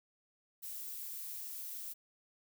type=noise; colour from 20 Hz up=violet; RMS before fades=-44 dBFS; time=0.62-1.94 s; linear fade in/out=20 ms; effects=none